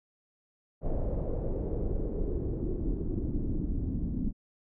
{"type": "noise with low-pass filter sweep", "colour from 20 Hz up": "brown", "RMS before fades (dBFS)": -31, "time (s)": [0.81, 4.33], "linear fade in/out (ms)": 50, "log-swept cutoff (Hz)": [600, 240], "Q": 3.2, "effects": []}